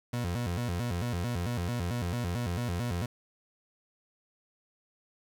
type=tone with vibrato; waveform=30% pulse; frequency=102.7 Hz; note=G#2; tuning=19 cents flat; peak=-27 dBFS; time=0.13-3.06 s; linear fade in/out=5 ms; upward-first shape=square; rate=4.5 Hz; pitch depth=280 cents each way; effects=9-bit